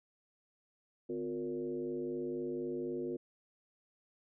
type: tone with frequency modulation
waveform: sine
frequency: 358.9 Hz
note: F4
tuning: 47 cents sharp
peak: -35 dBFS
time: 1.09-3.17 s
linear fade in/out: 10 ms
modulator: 104 Hz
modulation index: 1.1
effects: none